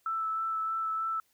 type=tone with vibrato; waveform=sine; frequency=1318.5 Hz; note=E6; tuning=in tune; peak=-29 dBFS; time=0.06-1.2 s; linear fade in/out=2 ms; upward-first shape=sine; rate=3.2 Hz; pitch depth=12 cents each way; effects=white hiss -71 dBFS RMS until 1.33 s